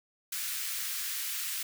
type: high-pass noise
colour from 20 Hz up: white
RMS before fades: -35 dBFS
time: 0.32-1.63 s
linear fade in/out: 5 ms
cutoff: 1400 Hz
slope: 24 dB/octave
effects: none